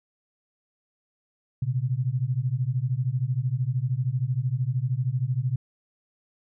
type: beating tone pair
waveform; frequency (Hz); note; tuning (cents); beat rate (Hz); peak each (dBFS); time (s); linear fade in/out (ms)
sine; 120.7 / 133.7; B2 / C3; -39 / +38; 13; -26; 1.62-5.56; 5
effects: none